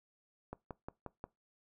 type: click train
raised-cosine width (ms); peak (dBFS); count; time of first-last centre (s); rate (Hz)
1; -28; 5; 0.53-1.24; 5.63
effects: noise-tail reverb RT60 0.2 s tail -21 dB re dry